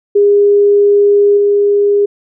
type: tone with level steps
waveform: sine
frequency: 407.3 Hz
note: G#4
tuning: 34 cents flat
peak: -5 / -7 dBFS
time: 0.15-2.06 s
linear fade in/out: 10 ms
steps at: 1.37 s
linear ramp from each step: 5 ms
effects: none